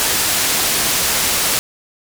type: low-pass noise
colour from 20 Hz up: white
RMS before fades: -17 dBFS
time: 0-1.59 s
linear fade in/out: 0 ms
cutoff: 12000 Hz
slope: 12 dB/octave
effects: none